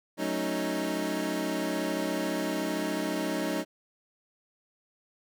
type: chord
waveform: 25% pulse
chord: D# half-diminished seventh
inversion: first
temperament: equal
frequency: 185 / 220 / 277.2 / 311.1 Hz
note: F#3 / A3 / C#4 / D#4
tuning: 0 / 0 / 0 / 0 cents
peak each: -32 / -33 / -31 / -28 dBFS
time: 0.17-3.65 s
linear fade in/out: 50 ms
effects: none